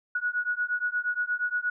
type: beating tone pair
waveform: sine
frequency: 1457 / 1465.5 Hz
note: F#6 / F#6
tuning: -27 / -17 cents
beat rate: 8.5 Hz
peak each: -29 dBFS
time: 0.15-1.7 s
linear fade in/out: 5 ms
effects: none